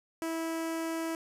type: tone with notch filter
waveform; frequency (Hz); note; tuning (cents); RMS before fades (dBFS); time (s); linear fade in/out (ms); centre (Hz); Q
sawtooth; 326.9; E4; -14; -34; 0.22-1.15; 0; 3800; 1.8
effects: resampled to 32000 Hz + 10-bit